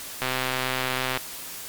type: click train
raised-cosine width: 0.3 ms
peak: -9 dBFS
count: 124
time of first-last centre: 0.22-1.173 s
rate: 129 Hz
effects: white hiss -37 dBFS RMS until 1.68 s + MP3 96 kbps